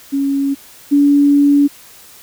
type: tone pair in turn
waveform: sine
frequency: 277.2 / 285.7 Hz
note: C#4 / D4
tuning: 0 / -48 cents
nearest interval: minor second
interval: 52 cents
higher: second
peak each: -13 / -7 dBFS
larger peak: second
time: 0.12-0.55 / 0.91-1.68 s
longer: second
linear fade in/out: 20 ms
effects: white hiss -41 dBFS RMS until 2.22 s